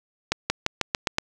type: accelerating click train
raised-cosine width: 0.2 ms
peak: -4 dBFS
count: 7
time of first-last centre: 0.32-1.184 s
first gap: 180 ms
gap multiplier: 0.91
effects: none